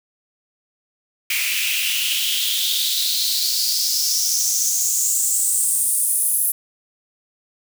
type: noise with high-pass filter sweep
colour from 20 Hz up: white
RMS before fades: -20 dBFS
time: 1.3-6.52 s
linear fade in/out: 5 ms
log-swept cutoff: 2300 to 11000 Hz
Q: 5.1
effects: none